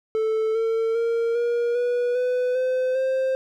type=tone with pitch steps; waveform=triangle; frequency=439.7 / 451 / 462.6 / 474.5 / 486.8 / 499.3 / 512.1 / 525.3 Hz; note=A4 / A4 / A#4 / A#4 / B4 / B4 / C5 / C5; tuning=-1 / +43 / -13 / +31 / -25 / +19 / -37 / +7 cents; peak=-18 dBFS; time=0.15-3.35 s; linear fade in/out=0 ms; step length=400 ms; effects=none